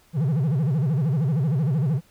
triangle tone with vibrato, 145.5 Hz, D3, 16 cents flat, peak -17 dBFS, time 0.13-2.01 s, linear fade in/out 50 ms, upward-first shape sine, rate 13 Hz, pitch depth 270 cents each way, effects pink hiss -58 dBFS RMS until 2.1 s

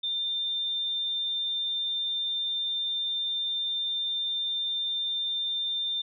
sine tone, 3595 Hz, A7, 36 cents sharp, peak -27 dBFS, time 0.03-6.02 s, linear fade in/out 10 ms, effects none

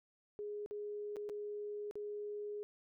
sine tone with dropouts, 415.3 Hz, G#4, in tune, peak -40 dBFS, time 0.39-2.63 s, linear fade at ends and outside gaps 0 ms, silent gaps 0.661-0.71 / 1.16-1.167 / 1.291-1.297 / 1.911-1.955 s, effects none

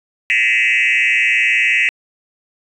sine tone with frequency modulation, 2300 Hz, D7, 37 cents flat, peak -10 dBFS, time 0.3-1.89 s, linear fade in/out 0 ms, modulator 119 Hz, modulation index 3.6, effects tanh soft clip ceiling -8 dBFS

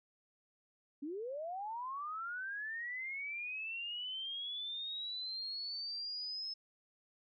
sine linear sweep, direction up, 269.5 to 5220 Hz, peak -39 dBFS, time 1.02-6.54 s, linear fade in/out 10 ms, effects none

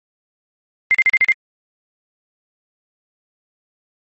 sine tone bursts, 2093 Hz, C7, in tune, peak -9 dBFS, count 6, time 0.91-1.32 s, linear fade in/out 0 ms, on 35 ms, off 40 ms, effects MP3 32 kbps

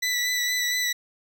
20% pulse tone with vibrato, 1975.5 Hz, B6, in tune, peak -18 dBFS, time 0.02-0.93 s, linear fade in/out 10 ms, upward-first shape sine, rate 4.3 Hz, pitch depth 20 cents each way, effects none

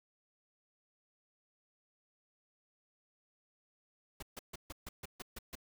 pink noise bursts, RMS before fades -45 dBFS, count 9, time 4.2-5.554 s, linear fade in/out 5 ms, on 26 ms, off 140 ms, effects none

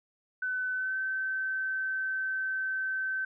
sine tone with pitch glide, 1510 to 1539.9 Hz, F#6 to G6, +35 to -31 cents, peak -29 dBFS, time 0.42-3.25 s, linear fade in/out 5 ms, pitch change +34 cents, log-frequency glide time 0.74-0.97 s, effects none

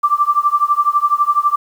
sine tone with tremolo, 1174.7 Hz, D6, in tune, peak -7 dBFS, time 0.03-1.56 s, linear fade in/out 10 ms, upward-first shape triangle, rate 12 Hz, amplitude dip 100%, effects 7-bit

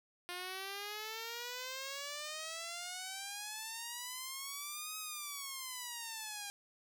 5% pulse exponential two-way sweep, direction up then down, 352.1 to 1273 to 802 Hz, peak -30 dBFS, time 0.29-6.5 s, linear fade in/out 0 ms, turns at 4.98 s, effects none

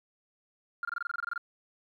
sine tone bursts, 1400 Hz, F6, 4 cents sharp, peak -29 dBFS, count 13, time 0.83-1.378 s, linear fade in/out 2 ms, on 20 ms, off 24 ms, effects tanh soft clip ceiling -26 dBFS + 11-bit

